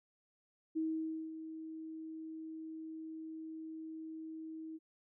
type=tone with ADSR envelope; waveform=sine; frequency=318.9 Hz; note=D#4; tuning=43 cents sharp; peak=-32 dBFS; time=0.75-4.79 s; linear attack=21 ms; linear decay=540 ms; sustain=-11 dB; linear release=33 ms; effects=none